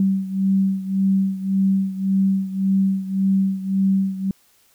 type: beating tone pair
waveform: sine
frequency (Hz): 192.5 / 194.3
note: G3 / G3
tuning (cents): -31 / -15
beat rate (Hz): 1.8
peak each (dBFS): -18 / -22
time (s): 0-4.31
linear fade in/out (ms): 2
effects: white hiss -58 dBFS RMS until 4.74 s